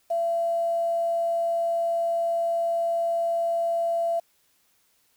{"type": "tone with quantisation", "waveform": "sine", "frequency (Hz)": 675, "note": "E5", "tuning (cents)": 41, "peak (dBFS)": -22, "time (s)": [0.1, 4.2], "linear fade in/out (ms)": 10, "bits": 8, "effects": ["white hiss -66 dBFS RMS until 5.16 s"]}